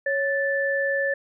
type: tone pair together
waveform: sine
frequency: 553 / 1755.7 Hz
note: C#5 / A6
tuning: -4 / -4 cents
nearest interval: octave + minor sixth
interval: 2000 cents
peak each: -24 / -24 dBFS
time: 0.06-1.14 s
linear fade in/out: 5 ms
effects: none

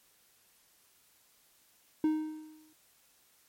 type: tone with exponential decay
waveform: triangle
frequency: 310.6 Hz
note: D#4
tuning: 3 cents flat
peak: -21 dBFS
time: 2.04-2.73 s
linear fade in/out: 2 ms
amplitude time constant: 150 ms
effects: white hiss -66 dBFS RMS until 3.48 s + MP3 64 kbps

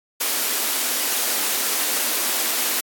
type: high-pass noise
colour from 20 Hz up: white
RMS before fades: -22 dBFS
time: 0.2-2.81 s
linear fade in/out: 10 ms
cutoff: 220 Hz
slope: 96 dB/octave
effects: AAC 64 kbps

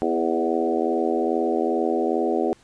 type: harmonic tone with a mistuned harmonic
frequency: 82.41 Hz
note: E2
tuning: in tune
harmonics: 3 / 4 / 5 / 6 / 7 / 8 / 9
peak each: -28 / -25 / -25 / -29 / -30 / -32 / -28 dBFS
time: 0.02-2.53 s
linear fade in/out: 0 ms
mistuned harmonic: 5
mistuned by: -16 cents
effects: pink hiss -56 dBFS RMS until 2.63 s + resampled to 22050 Hz

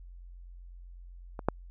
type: clicks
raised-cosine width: 1 ms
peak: -24 / -10 dBFS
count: 2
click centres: 1.392 / 1.486 s
effects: added 44 Hz sine -45 dBFS peak until 1.7 s

